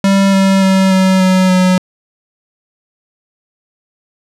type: tone with pitch steps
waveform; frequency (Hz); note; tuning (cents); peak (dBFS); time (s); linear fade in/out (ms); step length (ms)
square; 195.7 / 193.34 / 191.01 / 188.71 / 186.43 / 184.18; G3 / G3 / G3 / F#3 / F#3 / F#3; -3 / -24 / -45 / +34 / +13 / -8; -8; 0.04-1.78; 2; 290
effects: low-pass 9000 Hz 12 dB/octave